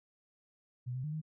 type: tone with pitch steps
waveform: sine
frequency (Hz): 124 / 128.6 / 151.6 / 156.3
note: B2 / C3 / D#3 / D#3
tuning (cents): +7 / -30 / -45 / +8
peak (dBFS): -35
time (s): 0.86-1.216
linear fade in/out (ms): 20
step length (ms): 89
effects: none